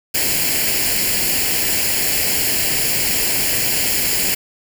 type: noise with comb filter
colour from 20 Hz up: white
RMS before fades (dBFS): -18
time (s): 0.14-4.35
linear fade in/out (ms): 10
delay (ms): 0.41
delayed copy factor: +0.7
effects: none